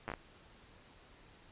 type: slowing click train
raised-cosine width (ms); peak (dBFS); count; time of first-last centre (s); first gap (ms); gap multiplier
0.5; -24; 5; 0.08-0.138; 9; 1.33
effects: pink hiss -60 dBFS RMS until 1.51 s + resampled to 8000 Hz